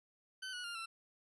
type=tone with pitch steps; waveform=20% pulse; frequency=1524 / 1461.9 / 1402.4 / 1345.2 Hz; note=G6 / F#6 / F6 / E6; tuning=-49 / -21 / +7 / +35 cents; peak=-37 dBFS; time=0.42-0.86 s; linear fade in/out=10 ms; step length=110 ms; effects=resampled to 24000 Hz